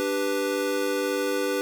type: chord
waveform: square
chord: G major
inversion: second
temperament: equal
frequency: 293.7 / 392 / 493.9 Hz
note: D4 / G4 / B4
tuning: 0 / 0 / 0 cents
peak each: -31 / -29 / -28 dBFS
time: 0-1.61 s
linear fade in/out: 0 ms
effects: none